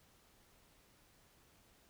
silence, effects pink hiss -68 dBFS RMS until 1.89 s

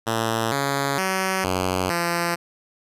5% pulse tone with pitch steps, 113 / 139.4 / 189.4 / 92.4 / 171.6 Hz, A2 / C#3 / F#3 / F#2 / F3, +47 / +10 / +41 / -2 / -30 cents, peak -10 dBFS, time 0.06-2.36 s, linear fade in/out 20 ms, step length 460 ms, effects resampled to 32000 Hz

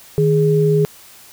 sine tone pair together, 155.56 / 415.3 Hz, D#3 / G#4, 0 / 0 cents, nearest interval octave + perfect fourth, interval 1700 cents, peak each -14 dBFS, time 0.18-0.85 s, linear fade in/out 0 ms, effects white hiss -43 dBFS RMS until 1.32 s

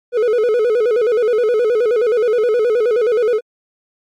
triangle tone with vibrato, 457.9 Hz, A#4, 31 cents flat, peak -10 dBFS, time 0.12-3.41 s, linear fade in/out 50 ms, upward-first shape square, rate 9.5 Hz, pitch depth 110 cents each way, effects AAC 64 kbps

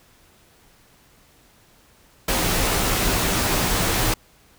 pink noise with comb filter, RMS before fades -21 dBFS, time 2.28-4.14 s, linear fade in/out 5 ms, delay 14 ms, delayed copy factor -0.6, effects pink hiss -55 dBFS RMS until 4.58 s

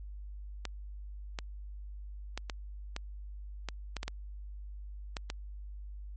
clicks, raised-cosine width 0.2 ms, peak -19 dBFS, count 11, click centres 0.653 / 1.388 / 2.376 / 2.498 / 2.964 / 3.687 / 3.967 / 4.031 / 4.08 / 5.168 / 5.301 s, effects added 50 Hz sine -41 dBFS peak until 6.16 s + MP3 32 kbps

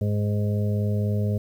harmonic tone, 103.83 Hz, G#2, in tune, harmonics 1 / 2 / 4 / 5 / 6, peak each -22 / -28 / -34 / -36 / -38 dBFS, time 0.01-1.38 s, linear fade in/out 5 ms, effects 9-bit

